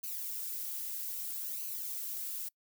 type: noise with flanger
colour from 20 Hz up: violet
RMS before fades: -39 dBFS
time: 0.03-2.49 s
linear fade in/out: 10 ms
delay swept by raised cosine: 0.56 to 3.66 ms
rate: 0.62 Hz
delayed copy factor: -0.7
effects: noise-tail reverb RT60 0.1 s tail -25 dB re dry